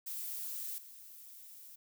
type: noise with level steps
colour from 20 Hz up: violet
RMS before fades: -41 / -53 dBFS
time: 0.06-1.76 s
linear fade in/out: 10 ms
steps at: 0.78 s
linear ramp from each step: 2 ms
effects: none